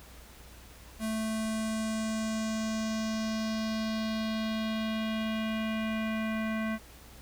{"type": "tone with low-pass filter sweep", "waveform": "square", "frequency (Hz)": 220, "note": "A3", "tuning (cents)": 0, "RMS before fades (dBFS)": -32, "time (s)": [0.99, 6.79], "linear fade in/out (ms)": 50, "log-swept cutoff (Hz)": [11000, 2000], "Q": 2.3, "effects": ["added 60 Hz sine -52 dBFS peak until 7.21 s", "pink hiss -53 dBFS RMS until 7.21 s"]}